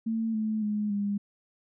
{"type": "tone with pitch steps", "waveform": "sine", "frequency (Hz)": [224.6, 217.1, 209.8, 202.8], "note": ["A3", "A3", "G#3", "G#3"], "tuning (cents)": [36, -23, 18, -41], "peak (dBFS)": -26, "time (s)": [0.06, 1.18], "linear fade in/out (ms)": 10, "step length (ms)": 280, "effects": []}